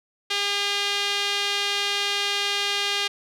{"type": "tone with band-pass filter", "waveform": "sawtooth", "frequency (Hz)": 404.4, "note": "G#4", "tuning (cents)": -46, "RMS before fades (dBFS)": -25, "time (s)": [0.3, 3.08], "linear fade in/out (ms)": 10, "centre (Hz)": 3400, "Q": 1.9, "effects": []}